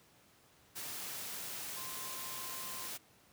sine tone in noise, 1046.5 Hz, C6, in tune, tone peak -50 dBFS, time 1.76-2.89 s, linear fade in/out 20 ms, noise white, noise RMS -43 dBFS, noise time 0.75-2.98 s, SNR -10 dB, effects pink hiss -65 dBFS RMS until 3.32 s + high-pass 80 Hz 12 dB/octave

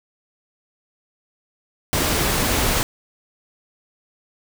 pink noise, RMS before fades -20 dBFS, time 1.93-2.83 s, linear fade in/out 0 ms, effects none

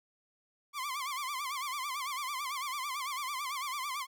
sawtooth tone with vibrato, 1100 Hz, C#6, 14 cents flat, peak -31 dBFS, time 0.73-4.07 s, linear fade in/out 50 ms, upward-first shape sine, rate 9 Hz, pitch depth 140 cents each way, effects none

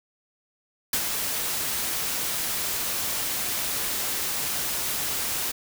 white noise with ADSR envelope, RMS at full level -23 dBFS, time 0.93-5.52 s, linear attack 4 ms, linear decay 61 ms, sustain -5 dB, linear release 13 ms, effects none

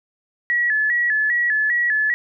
sine tone with vibrato, 1820 Hz, A#6, 42 cents flat, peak -16 dBFS, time 0.5-2.14 s, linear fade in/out 0 ms, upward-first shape square, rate 2.5 Hz, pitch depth 94 cents each way, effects none

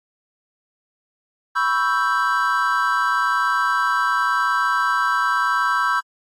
triangle chord, C# half-diminished seventh, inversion third, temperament equal, 987.8 / 1108.7 / 1318.5 / 1568 Hz, B5 / C#6 / E6 / G6, 0 / 0 / 0 / 0 cents, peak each -22 / -22 / -20 / -20 dBFS, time 1.55-6.01 s, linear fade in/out 20 ms, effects AAC 48 kbps

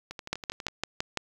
two click trains, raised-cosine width 0.2 ms, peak -11 / -21 dBFS, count 6 / 8, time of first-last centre 0.33-1.173 / 0.11-0.684 s, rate 5.93 / 12.2 Hz, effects 8-bit

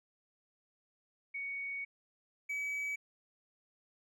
sine / triangle tone pair in turn, 2233 / 2281 Hz, C#7 / C#7, +12 / +49 cents, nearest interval unison, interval 37 cents, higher second, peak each -37 / -33 dBFS, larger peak second, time 1.34-1.85 / 2.49-2.96 s, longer first, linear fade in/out 10 ms, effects none

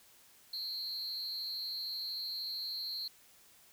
triangle tone with amplitude modulation, 4229 Hz, C8, 18 cents sharp, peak -32 dBFS, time 0.53-3.08 s, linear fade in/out 5 ms, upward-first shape sine, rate 233 Hz, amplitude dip 85%, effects white hiss -62 dBFS RMS until 3.72 s

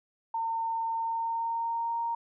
sine tone with pitch glide, 909 to 929.2 Hz, A#5 to A#5, -44 to -6 cents, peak -28 dBFS, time 0.34-2.15 s, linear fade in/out 5 ms, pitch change +38 cents, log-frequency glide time 0.94-2 s, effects none

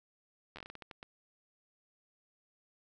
slowing click train, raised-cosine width 0.3 ms, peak -30 dBFS, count 11, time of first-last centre 0.56-1.029 s, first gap 11 ms, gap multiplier 1.3, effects none

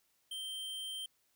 square tone, 3136 Hz, G7, in tune, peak -40 dBFS, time 0.31-1.06 s, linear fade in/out 5 ms, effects white hiss -75 dBFS RMS until 1.35 s

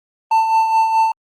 triangle tone with tremolo, 891 Hz, A5, 22 cents sharp, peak -8 dBFS, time 0.31-1.12 s, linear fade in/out 5 ms, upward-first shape sine, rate 4.7 Hz, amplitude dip 50%, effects Opus 32 kbps

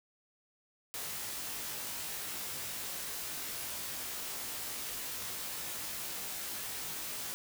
white noise with comb filter, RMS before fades -40 dBFS, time 0.94-7.34 s, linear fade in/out 0 ms, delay 19 ms, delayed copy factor +0.9, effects none

